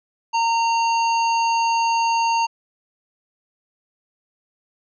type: harmonic tone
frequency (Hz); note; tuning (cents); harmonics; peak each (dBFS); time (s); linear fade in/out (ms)
920; A#5; -23; 1 / 3 / 5 / 7; -17 / -27 / -31 / -34; 0.33-2.47; 20
effects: none

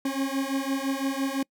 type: beating tone pair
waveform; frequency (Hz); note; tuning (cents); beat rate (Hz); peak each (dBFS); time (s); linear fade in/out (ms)
40% pulse; 268.5 / 274.4; C4 / C#4; +45 / -17; 5.9; -28; 0.05-1.43; 5
effects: noise-tail reverb RT60 0.1 s tail -26 dB re dry

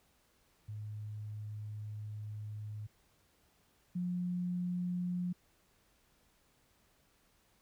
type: tone pair in turn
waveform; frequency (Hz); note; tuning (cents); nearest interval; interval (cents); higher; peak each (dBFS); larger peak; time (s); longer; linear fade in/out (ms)
sine; 106 / 178.27; G#2 / F3; +36 / +36; major sixth; 900; second; -40 / -33; second; 0.68-2.87 / 3.95-5.33; first; 10
effects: pink hiss -71 dBFS RMS until 7.61 s

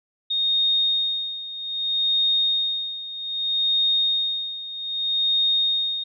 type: tone with tremolo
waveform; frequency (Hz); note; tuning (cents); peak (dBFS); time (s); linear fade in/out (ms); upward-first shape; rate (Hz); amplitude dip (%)
sine; 3700; A#7; -14; -17; 0.3-6.04; 10; sine; 0.63; 80
effects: none

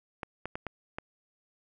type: clicks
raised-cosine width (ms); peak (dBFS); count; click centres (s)
0.5; -20; 5; 0.232 / 0.456 / 0.555 / 0.667 / 0.985
effects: none

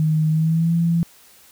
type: tone with pitch glide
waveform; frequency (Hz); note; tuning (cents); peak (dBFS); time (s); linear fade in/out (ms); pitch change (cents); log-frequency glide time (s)
sine; 156.1 to 168.27; D#3 to E3; +6 to +36; -15; 0-1.03; 0; +130; 0.3-0.74
effects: white hiss -50 dBFS RMS until 1.51 s

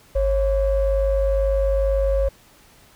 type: ring-modulated tone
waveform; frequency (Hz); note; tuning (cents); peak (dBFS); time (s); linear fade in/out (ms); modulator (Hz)
triangle; 246.9; B3; 0; -10; 0.15-2.29; 10; 298
effects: tanh soft clip ceiling -12 dBFS + pink hiss -52 dBFS RMS until 2.95 s

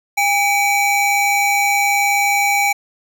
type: tone pair together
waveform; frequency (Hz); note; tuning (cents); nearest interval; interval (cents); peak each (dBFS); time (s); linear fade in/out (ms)
square; 808 / 2285; G#5 / D7; -48 / -48; octave + tritone; 1800; -17; 0.17-2.73; 10
effects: none

